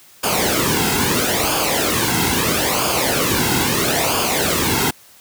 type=noise with flanger; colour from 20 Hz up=pink; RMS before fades=-18 dBFS; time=0.23-4.91 s; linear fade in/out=10 ms; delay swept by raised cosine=0.51 to 1.71 ms; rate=0.76 Hz; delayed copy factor=-0.7; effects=white hiss -47 dBFS RMS until 5.2 s + high-pass 60 Hz 12 dB/octave